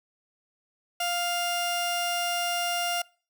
sawtooth tone pair together, 700 / 1400 Hz, F5 / F6, +4 / +4 cents, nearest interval octave, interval 1200 cents, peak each -24 dBFS, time 1-3.02 s, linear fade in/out 5 ms, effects noise-tail reverb RT60 0.4 s tail -24 dB re dry

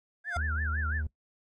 square tone with exponential growth, 701 Hz, F5, 6 cents sharp, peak -31 dBFS, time 0.24-0.37 s, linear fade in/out 2 ms, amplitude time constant 27 ms
sine tone with vibrato, 1553 Hz, G6, 17 cents flat, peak -32 dBFS, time 0.24-1.03 s, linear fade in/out 50 ms, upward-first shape sine, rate 5.9 Hz, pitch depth 230 cents each way
triangle tone, 76.2 Hz, D#2, 36 cents flat, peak -28 dBFS, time 0.36-1.07 s, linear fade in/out 5 ms
effects noise-tail reverb RT60 0.1 s tail -19 dB re dry + resampled to 22050 Hz

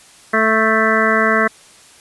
harmonic tone with a mistuned harmonic, 220 Hz, A3, in tune, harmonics 1 / 2 / 3 / 5 / 6 / 7 / 8 / 9, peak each -20 / -20 / -20 / -20 / -20 / -20 / -20 / -20 dBFS, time 0.33-1.48 s, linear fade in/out 10 ms, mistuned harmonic 7, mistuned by +24 cents, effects white hiss -45 dBFS RMS until 2 s + resampled to 24000 Hz

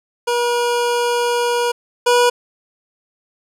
25% pulse tone pair in turn, 479.8 / 485.9 Hz, A#4 / B4, +50 / -28 cents, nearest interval unison, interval 22 cents, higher second, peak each -12 / -7 dBFS, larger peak second, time 0.27-1.72 / 2.06-2.3 s, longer first, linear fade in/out 10 ms, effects low-pass 11000 Hz 12 dB/octave + 8-bit

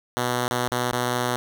5% pulse tone with dropouts, 123.1 Hz, B2, 5 cents flat, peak -11 dBFS, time 0.17-1.36 s, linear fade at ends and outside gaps 0 ms, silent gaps 0.48-0.511 / 0.68-0.718 / 0.915-0.928 s, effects none

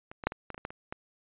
clicks, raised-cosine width 0.5 ms, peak -28 / -24 / -9 / -23 / -23 / -27 / -26 / -19 / -28 / -21 dBFS, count 10, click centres 0.115 / 0.238 / 0.27 / 0.321 / 0.503 / 0.545 / 0.579 / 0.651 / 0.705 / 0.925 s, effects resampled to 8000 Hz

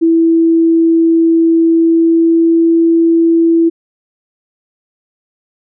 sine tone with pitch glide, 329.6 to 331.9 Hz, E4 to E4, 0 to +12 cents, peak -6 dBFS, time 0.01-3.7 s, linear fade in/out 20 ms, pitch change +12 cents, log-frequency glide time 1.64-2.77 s, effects none

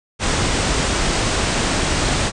pink low-pass noise, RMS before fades -19 dBFS, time 0.19-2.32 s, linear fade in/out 50 ms, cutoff 9000 Hz, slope 96 dB/octave, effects none

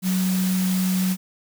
sine tone in noise, 185.9 Hz, F#3, 8 cents sharp, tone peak -19 dBFS, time 0.02-1.17 s, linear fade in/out 50 ms, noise white, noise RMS -31 dBFS, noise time 0.02-1.17 s, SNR +9 dB, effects none

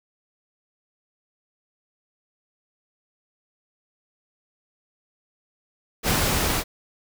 pink noise with level ramp, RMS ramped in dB -21 to -24 dBFS, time 6.03-6.64 s, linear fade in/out 50 ms, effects none

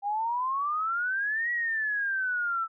sine exponential two-way sweep, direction up then down, 795 to 1933 to 1316 Hz, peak -26 dBFS, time 0.02-2.68 s, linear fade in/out 50 ms, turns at 1.51 s, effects none

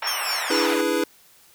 pink band-pass noise, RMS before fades -29 dBFS, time 0.02-0.74 s, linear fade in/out 5 ms, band 760 to 2800 Hz, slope 24 dB/octave
triangle tone with tremolo, 5430 Hz, F8, 50 cents flat, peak -23 dBFS, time 0.02-0.73 s, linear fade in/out 50 ms, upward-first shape sine, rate 4.1 Hz, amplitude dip 95%
10% pulse linear sweep, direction down, 3322 to 354.5 Hz, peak -21 dBFS, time 0.07-0.81 s, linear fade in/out 2 ms
square chord, E dominant seventh, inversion third, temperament equal, 293.7 / 329.6 / 415.3 / 493.9 Hz, D4 / E4 / G#4 / B4, 0 / 0 / 0 / 0 cents, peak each -28 / -26 / -27 / -26 dBFS, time 0.5-1.04 s, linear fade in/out 5 ms
effects white hiss -54 dBFS RMS until 1.54 s

